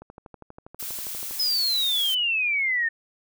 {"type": "click train", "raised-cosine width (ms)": 1, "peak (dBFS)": -28, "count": 17, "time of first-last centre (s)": [0.02, 1.31], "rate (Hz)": 12.4}
{"type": "noise", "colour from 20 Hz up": "blue", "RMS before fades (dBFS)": -33, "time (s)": [0.79, 2.15], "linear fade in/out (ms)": 10}
{"type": "exponential sweep", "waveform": "sine", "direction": "down", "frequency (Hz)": [5160, 1800], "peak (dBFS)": -21, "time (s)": [1.39, 2.89], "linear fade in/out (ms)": 10}
{"effects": []}